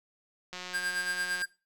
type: click train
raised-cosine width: 0.2 ms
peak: -23 dBFS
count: 162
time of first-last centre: 0.53-1.42 s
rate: 181 Hz
type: tone with tremolo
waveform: square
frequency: 1600 Hz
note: G6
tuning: 35 cents sharp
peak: -29 dBFS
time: 0.73-1.46 s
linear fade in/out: 20 ms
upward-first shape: sine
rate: 8.8 Hz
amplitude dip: 60%
effects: noise-tail reverb RT60 0.3 s tail -19 dB re dry